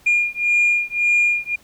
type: beating tone pair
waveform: sine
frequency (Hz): 2417 / 2418.8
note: D7 / D#7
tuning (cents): +49 / -50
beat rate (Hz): 1.8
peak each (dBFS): -17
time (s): 0.06-1.56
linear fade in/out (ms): 10
effects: tanh soft clip ceiling -10 dBFS + pink hiss -52 dBFS RMS until 1.63 s